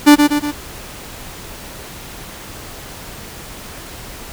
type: tone with echo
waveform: 45% pulse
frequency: 293.7 Hz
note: D4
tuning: in tune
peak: -3 dBFS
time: 0.06-0.16 s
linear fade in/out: 20 ms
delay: 120 ms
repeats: 3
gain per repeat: -5 dB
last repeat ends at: 0.52 s
effects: pink hiss -33 dBFS RMS until 4.32 s